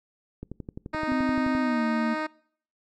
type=click train; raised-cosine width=3 ms; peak=-23 dBFS; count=14; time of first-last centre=0.43-1.551 s; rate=11.6 Hz
type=tone; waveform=10% pulse; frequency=310.2 Hz; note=D#4; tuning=5 cents flat; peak=-19 dBFS; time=0.93-2.27 s; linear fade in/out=10 ms
type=tone with pitch glide; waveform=sine; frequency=258.3 to 230.1 Hz; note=C4 to A#3; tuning=-22 to -22 cents; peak=-24 dBFS; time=1.07-2.15 s; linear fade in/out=20 ms; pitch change=-200 cents; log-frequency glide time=1.6-1.84 s
effects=noise-tail reverb RT60 0.6 s tail -24 dB re dry + low-pass 3000 Hz 12 dB/octave